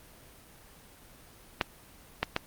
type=clicks; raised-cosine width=0.3 ms; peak=-9 dBFS; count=3; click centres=1.612 / 2.23 / 2.364 s; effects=pink hiss -54 dBFS RMS until 2.46 s + Opus 24 kbps